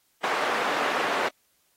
white band-pass noise, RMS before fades -27 dBFS, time 0.23-1.29 s, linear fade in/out 10 ms, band 430 to 1400 Hz, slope 12 dB/octave, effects white hiss -68 dBFS RMS until 1.76 s + AAC 48 kbps

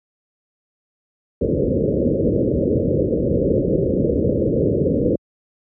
white low-pass noise, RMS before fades -18 dBFS, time 1.41-5.16 s, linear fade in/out 5 ms, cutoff 560 Hz, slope 96 dB/octave, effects high-pass 60 Hz 12 dB/octave

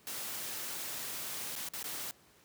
white noise with dropouts, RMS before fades -40 dBFS, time 0.07-2.11 s, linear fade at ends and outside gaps 0 ms, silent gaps 1.554-1.562 / 1.687-1.736 / 1.828-1.842 s, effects pink hiss -63 dBFS RMS until 2.44 s + high-pass 100 Hz 12 dB/octave

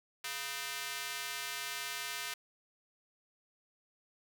square tone with high-pass filter, 139.4 Hz, C#3, 10 cents sharp, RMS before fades -40 dBFS, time 0.24-2.34 s, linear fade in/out 5 ms, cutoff 1900 Hz, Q 0.84, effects none

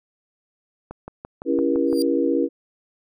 click train, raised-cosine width 1 ms, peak -20 dBFS, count 7, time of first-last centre 0.91-1.929 s, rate 5.89 Hz
sine chord, C# diminished seventh, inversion none, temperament just, 277.2 / 332.6 / 399.1 / 479 Hz, C#4 / E4 / G4 / Bb4, 0 / +16 / +31 / +47 cents, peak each -22 / -22 / -27 / -23 dBFS, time 1.45-2.49 s, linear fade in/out 50 ms
sawtooth tone with exponential growth, 4749 Hz, D8, 18 cents sharp, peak -22 dBFS, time 1.87-2.02 s, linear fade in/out 0 ms, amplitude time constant 32 ms
effects none

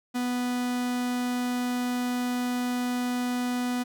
45% pulse tone, 246.9 Hz, B3, in tune, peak -26 dBFS, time 0.14-3.84 s, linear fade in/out 20 ms, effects none

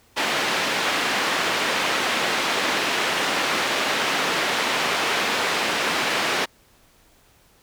white band-pass noise, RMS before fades -23 dBFS, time 0.16-6.46 s, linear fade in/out 20 ms, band 230 to 2800 Hz, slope 12 dB/octave, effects pink hiss -57 dBFS RMS until 7.62 s

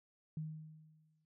sine tone with exponential decay, 156.1 Hz, D#3, 6 cents sharp, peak -37 dBFS, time 0.37-1.25 s, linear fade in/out 2 ms, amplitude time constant 190 ms, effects none

